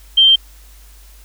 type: tone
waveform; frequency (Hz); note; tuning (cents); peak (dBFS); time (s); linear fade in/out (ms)
sine; 3146; G7; +6; -6; 0.17-0.36; 10
effects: added 50 Hz sine -40 dBFS peak until 1.24 s + white hiss -48 dBFS RMS until 1.24 s